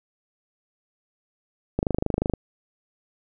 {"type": "click train", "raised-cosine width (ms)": 2, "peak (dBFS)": -9, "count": 15, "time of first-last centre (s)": [1.79, 2.337], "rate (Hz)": 25.6, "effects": []}